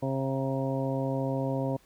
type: harmonic tone with a mistuned harmonic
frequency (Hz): 134.3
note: C3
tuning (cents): +46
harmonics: 1 / 2 / 3 / 4 / 5 / 6 / 7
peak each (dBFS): -31 / -32 / -38 / -33 / -38 / -47 / -40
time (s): 0.02-1.77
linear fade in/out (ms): 10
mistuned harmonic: 6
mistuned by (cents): -82
effects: pink hiss -62 dBFS RMS until 1.85 s